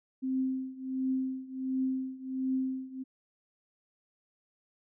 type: tone with tremolo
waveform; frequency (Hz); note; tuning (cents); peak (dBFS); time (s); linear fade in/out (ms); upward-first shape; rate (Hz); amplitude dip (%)
sine; 261.6; C4; 0; -26; 0.22-3.04; 20; triangle; 1.4; 90
effects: none